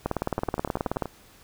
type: two click trains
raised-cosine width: 1 ms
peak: -18 / -11 dBFS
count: 8 / 19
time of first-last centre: 0.39-1.057 / 0.06-1.023 s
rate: 10.5 / 18.7 Hz
effects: pink hiss -54 dBFS RMS until 1.43 s